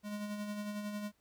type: tone with tremolo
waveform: square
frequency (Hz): 207.7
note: G#3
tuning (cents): 0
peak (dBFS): -37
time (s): 0.03-1.12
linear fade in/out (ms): 50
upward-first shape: sine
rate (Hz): 11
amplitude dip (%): 40
effects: pink hiss -75 dBFS RMS until 1.2 s